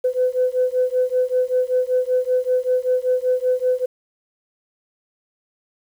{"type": "beating tone pair", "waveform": "sine", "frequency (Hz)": [503, 508.2], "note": ["B4", "B4"], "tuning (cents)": [32, 49], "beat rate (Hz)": 5.2, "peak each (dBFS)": -19, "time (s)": [0.04, 3.86], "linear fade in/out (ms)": 10, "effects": ["tanh soft clip ceiling -9 dBFS", "8-bit"]}